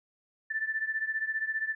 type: beating tone pair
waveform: sine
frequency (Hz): 1760 / 1775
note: A6 / A6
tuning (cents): 0 / +15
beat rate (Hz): 15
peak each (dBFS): -31 / -34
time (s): 0.5-1.75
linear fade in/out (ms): 10
effects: none